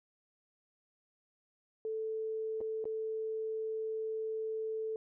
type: tone with dropouts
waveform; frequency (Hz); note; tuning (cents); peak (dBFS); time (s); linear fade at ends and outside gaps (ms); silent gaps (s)
sine; 440; A4; 0; -34; 1.85-4.96; 1; 2.606-2.612 / 2.842-2.854
effects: none